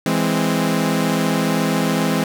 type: chord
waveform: sawtooth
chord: E augmented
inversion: none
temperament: equal with one note detuned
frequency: 165.29 / 207.7 / 261.6 Hz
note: E3 / G#3 / B#3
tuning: +5 / 0 / 0 cents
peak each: -17 dBFS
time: 0.06-2.24 s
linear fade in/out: 2 ms
effects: none